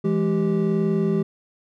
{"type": "tone cluster", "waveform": "triangle", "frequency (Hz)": [167.1, 208.4, 389.7], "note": ["E3", "G#3", "G4"], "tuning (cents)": [24, 6, -10], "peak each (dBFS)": -21, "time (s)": [0.04, 1.23], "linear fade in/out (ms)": 10, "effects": []}